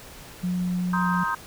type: tone with pitch glide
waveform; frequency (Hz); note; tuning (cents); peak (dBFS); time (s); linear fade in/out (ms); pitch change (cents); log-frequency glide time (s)
sine; 179.8 to 178.15; F#3 to F3; -49 to +35; -23; 0.43-1.24; 10; -16; 1-1.09
type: chord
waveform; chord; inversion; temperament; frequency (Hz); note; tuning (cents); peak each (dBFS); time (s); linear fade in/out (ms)
sine; C minor seventh; third; just; 941.9 / 1046.5 / 1255.8 / 1569.8; Bb5 / C6 / Eb6 / G6; +18 / 0 / +16 / +2; -29; 0.93-1.35; 5
effects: pink hiss -44 dBFS RMS until 1.46 s